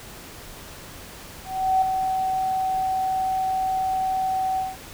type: tone with ADSR envelope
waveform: sine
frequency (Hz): 757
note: F#5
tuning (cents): +39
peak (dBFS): -15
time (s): 1.44-4.77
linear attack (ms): 380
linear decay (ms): 3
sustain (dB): -6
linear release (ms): 190
effects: pink hiss -41 dBFS RMS until 4.93 s